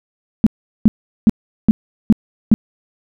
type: tone bursts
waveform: sine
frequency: 218.4 Hz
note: A3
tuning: 13 cents flat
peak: -4 dBFS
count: 6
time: 0.44-2.54 s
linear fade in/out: 0 ms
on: 25 ms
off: 390 ms
effects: none